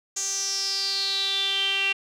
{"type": "tone with band-pass filter sweep", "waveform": "sawtooth", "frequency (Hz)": 391.8, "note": "G4", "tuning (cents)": -1, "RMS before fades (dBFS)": -26, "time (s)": [0.16, 1.93], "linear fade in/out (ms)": 10, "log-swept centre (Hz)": [6700, 2700], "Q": 8.6, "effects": []}